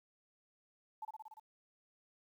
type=tone with echo; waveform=sine; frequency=872 Hz; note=A5; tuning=16 cents flat; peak=-40 dBFS; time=1.02-1.05 s; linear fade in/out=5 ms; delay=58 ms; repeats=6; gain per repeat=-2 dB; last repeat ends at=1.398 s; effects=12-bit